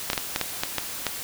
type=clicks; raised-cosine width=0.2 ms; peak=-6 dBFS; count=8; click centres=0.101 / 0.132 / 0.178 / 0.361 / 0.413 / 0.635 / 0.783 / 1.067 s; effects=white hiss -34 dBFS RMS until 1.23 s